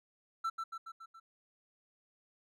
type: tone with echo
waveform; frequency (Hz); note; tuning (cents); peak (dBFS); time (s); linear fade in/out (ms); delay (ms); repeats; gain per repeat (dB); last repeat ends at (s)
triangle; 1336; E6; +23; -30; 0.44-0.5; 10; 140; 5; -4; 1.2
effects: none